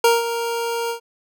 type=tone with ADSR envelope; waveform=25% pulse; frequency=466.2 Hz; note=A#4; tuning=in tune; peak=-7 dBFS; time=0.04-1 s; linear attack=4 ms; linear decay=180 ms; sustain=-11 dB; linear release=100 ms; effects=none